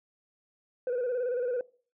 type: tone with vibrato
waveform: sine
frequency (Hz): 493.9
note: B4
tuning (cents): 0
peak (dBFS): -25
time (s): 0.87-1.61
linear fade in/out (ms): 2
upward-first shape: square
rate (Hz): 18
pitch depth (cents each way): 51
effects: noise-tail reverb RT60 0.4 s tail -22 dB re dry + tanh soft clip ceiling -26 dBFS

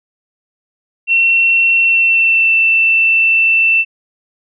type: tone with pitch glide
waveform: sine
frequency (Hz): 2715 to 2673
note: F7 to E7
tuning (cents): -50 to +23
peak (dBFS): -8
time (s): 1.07-3.85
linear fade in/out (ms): 50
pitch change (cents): -27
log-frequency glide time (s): 1.79-2.53
effects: none

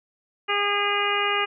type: harmonic tone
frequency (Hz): 407.7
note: G#4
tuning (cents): -32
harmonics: 1 / 2 / 3 / 4 / 5 / 6 / 7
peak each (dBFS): -29 / -30 / -26 / -31 / -29 / -29 / -28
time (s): 0.48-1.46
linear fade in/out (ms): 20
effects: none

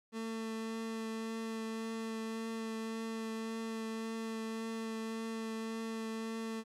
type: tone with vibrato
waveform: 30% pulse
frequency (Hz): 224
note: A3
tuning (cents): +31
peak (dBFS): -35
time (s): 0.12-6.64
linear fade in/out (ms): 50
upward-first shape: triangle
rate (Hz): 1.8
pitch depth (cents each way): 12
effects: low-pass 10000 Hz 12 dB/octave + 12-bit

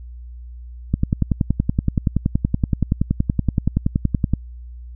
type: click train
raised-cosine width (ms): 5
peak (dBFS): -4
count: 37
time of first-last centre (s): 0.94-4.336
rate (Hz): 10.6
effects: added 60 Hz sine -33 dBFS peak until 4.95 s

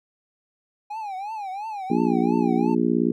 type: tone with vibrato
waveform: triangle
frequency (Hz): 816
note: G#5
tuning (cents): -31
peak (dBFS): -27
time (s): 0.9-2.75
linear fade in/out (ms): 10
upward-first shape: triangle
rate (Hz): 2.9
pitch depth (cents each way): 180
type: harmonic tone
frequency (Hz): 59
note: A#1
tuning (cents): +22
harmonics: 3 / 4 / 5 / 6 / 7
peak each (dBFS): -27 / -22 / -24 / -25 / -28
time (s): 1.9-3.12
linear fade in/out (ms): 5
effects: none

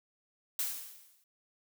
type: noise with exponential decay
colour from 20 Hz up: blue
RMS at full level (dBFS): -31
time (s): 0.59-1.24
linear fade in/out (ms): 2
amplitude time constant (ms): 140
effects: none

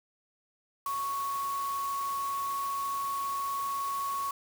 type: tone in noise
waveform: sine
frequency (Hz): 1108.7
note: C#6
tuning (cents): 0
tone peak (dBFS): -30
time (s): 0.86-4.31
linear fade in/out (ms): 2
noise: white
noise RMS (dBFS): -44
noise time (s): 0.86-4.31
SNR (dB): +11
effects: none

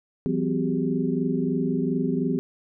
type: tone cluster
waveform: sine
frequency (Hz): 167.8 / 190.7 / 253.5 / 378.5 / 402.5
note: E3 / G3 / B3 / F#4 / G4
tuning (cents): +31 / -47 / +45 / +39 / +46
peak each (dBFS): -28 / -29 / -25 / -32 / -31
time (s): 0.26-2.39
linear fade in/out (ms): 0
effects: none

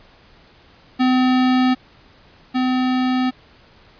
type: tone pair in turn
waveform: square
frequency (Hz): 255.2 / 255.2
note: C4 / C4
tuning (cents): -43 / -43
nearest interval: unison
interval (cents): 0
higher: neither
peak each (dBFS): -14 / -17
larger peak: first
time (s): 0.99-1.75 / 2.54-3.31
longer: second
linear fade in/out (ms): 20
effects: pink hiss -50 dBFS RMS until 3.99 s + resampled to 11025 Hz

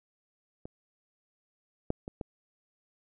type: clicks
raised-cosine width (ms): 2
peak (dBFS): -28 / -15 / -25 / -22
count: 4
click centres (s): 0.655 / 1.904 / 2.079 / 2.212
effects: none

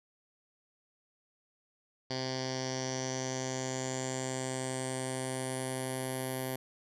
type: tone with low-pass filter sweep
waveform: 10% pulse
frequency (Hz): 130.2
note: C3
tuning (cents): -8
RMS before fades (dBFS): -36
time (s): 2.1-6.56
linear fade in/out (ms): 5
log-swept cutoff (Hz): 4900 to 12000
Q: 6.6
effects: none

